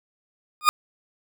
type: tone with exponential growth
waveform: 40% pulse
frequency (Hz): 1224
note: D#6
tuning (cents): -29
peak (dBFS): -8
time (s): 0.61-0.69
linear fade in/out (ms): 0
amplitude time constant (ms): 17
effects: none